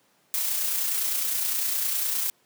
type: noise with amplitude modulation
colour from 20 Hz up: blue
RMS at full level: -25 dBFS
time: 0.34-2.3 s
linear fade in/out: 0 ms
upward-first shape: sine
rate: 29.8 Hz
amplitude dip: 35%
effects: pink hiss -64 dBFS RMS until 2.45 s + high-pass 200 Hz 12 dB/octave